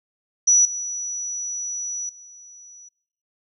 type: tone with level steps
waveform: sine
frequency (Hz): 5890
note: F#8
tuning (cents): -9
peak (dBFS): -12 / -26 / -42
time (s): 0.47-2.89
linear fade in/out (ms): 10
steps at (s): 0.65 / 2.09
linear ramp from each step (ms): 2
effects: noise-tail reverb RT60 0.8 s tail -25 dB re dry